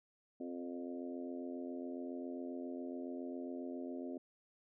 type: harmonic tone with a mistuned harmonic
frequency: 87.3 Hz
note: F2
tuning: in tune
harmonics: 3 / 4 / 5 / 6 / 7 / 8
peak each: -43 / -47 / -51 / -57 / -51 / -59 dBFS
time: 0.4-4.18 s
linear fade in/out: 5 ms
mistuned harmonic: 6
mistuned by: +21 cents
effects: none